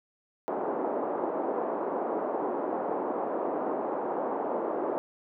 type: band-pass noise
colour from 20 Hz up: pink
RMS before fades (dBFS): -31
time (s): 0.48-4.98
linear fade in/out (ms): 0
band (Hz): 310 to 940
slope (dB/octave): 24
effects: none